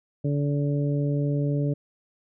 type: harmonic tone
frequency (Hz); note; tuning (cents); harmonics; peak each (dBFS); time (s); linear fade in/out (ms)
143.9; D3; -35; 1 / 2 / 3 / 4; -23 / -29 / -33 / -35; 0.24-1.74; 10
effects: none